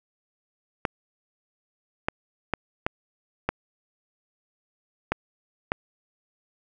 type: clicks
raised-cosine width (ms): 0.5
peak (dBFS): -8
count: 7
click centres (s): 0.852 / 2.085 / 2.537 / 2.865 / 3.49 / 5.12 / 5.719
effects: none